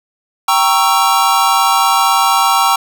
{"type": "chord", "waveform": "square", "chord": "G diminished seventh", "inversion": "none", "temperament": "equal with one note detuned", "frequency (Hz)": [784, 932.3, 1108.7, 1330.8], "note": ["G5", "Bb5", "Db6", "Fb6"], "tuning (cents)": [0, 0, 0, 16], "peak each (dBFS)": -16, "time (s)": [0.48, 2.76], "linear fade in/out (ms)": 5, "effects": []}